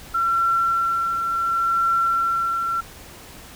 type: tone with tremolo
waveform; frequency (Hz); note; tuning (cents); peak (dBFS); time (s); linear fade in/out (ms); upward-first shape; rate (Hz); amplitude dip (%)
sine; 1357; E6; +50; -16; 0.14-2.81; 10; triangle; 0.7; 45
effects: pink hiss -42 dBFS RMS until 3.55 s